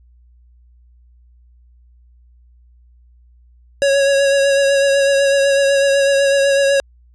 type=tone with vibrato; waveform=square; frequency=554.4 Hz; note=C#5; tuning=in tune; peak=-12 dBFS; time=3.82-6.8 s; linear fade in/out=0 ms; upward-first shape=triangle; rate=8 Hz; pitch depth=26 cents each way; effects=added 60 Hz sine -46 dBFS peak until 7.14 s + resampled to 22050 Hz